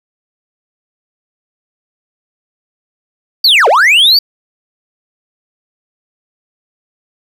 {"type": "linear two-way sweep", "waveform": "triangle", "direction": "down then up", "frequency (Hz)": [4713, 410, 4713], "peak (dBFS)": -3, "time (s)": [3.44, 4.19], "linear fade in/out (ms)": 5, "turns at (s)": 3.68, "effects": []}